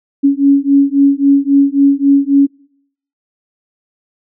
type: beating tone pair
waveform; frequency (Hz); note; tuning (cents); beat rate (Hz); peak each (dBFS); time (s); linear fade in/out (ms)
sine; 277.2 / 280.9; C#4 / C#4; 0 / +23; 3.7; -10; 0.23-2.47; 20
effects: noise-tail reverb RT60 0.7 s tail -26 dB re dry